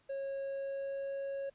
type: tone with pitch glide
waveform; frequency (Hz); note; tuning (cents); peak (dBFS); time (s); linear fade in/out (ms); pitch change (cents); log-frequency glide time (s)
triangle; 547 to 550.5; C#5 to C#5; -23 to -12; -34; 0.09-1.5; 10; +11; 0.4-1.13
effects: pink hiss -71 dBFS RMS until 1.54 s + resampled to 8000 Hz